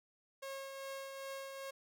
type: tone with tremolo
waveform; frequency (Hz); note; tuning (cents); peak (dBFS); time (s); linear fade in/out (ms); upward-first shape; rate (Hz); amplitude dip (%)
sawtooth; 543; C#5; -36; -38; 0.42-1.71; 10; triangle; 2.5; 40
effects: none